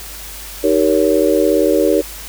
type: chord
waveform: sine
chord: Eb dominant seventh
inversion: none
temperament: just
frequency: 311.1 / 388.9 / 466.7 / 560 Hz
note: Eb4 / G4 / Bb4 / Db5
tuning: 0 / -14 / +2 / +18 cents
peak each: -16 dBFS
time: 0.63-2.02 s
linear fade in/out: 20 ms
effects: added 50 Hz sine -35 dBFS peak until 2.28 s + white hiss -32 dBFS RMS until 2.28 s